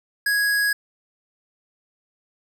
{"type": "tone", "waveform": "square", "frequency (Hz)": 1661.2, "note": "G#6", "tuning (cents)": 0, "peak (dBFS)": -19, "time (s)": [0.26, 0.73], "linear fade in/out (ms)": 5, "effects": []}